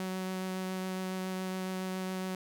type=tone with vibrato; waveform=sawtooth; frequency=186.8 Hz; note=F#3; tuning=17 cents sharp; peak=-30 dBFS; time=0-2.35 s; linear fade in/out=2 ms; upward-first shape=triangle; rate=7.2 Hz; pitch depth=10 cents each way; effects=none